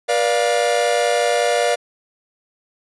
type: chord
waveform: 45% pulse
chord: B diminished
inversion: none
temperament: equal with one note detuned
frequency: 482 / 587.3 / 698.5 Hz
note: B4 / D5 / F5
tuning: -42 / 0 / 0 cents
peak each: -20 dBFS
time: 0.08-1.76 s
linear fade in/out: 20 ms
effects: resampled to 24000 Hz